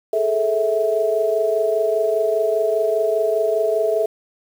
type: tone cluster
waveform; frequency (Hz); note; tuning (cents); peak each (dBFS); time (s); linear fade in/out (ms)
sine; 419.7 / 444.7 / 653; G#4 / A4 / E5; +18 / +18 / -17; -22 / -21 / -19; 0.13-4.06; 5
effects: 7-bit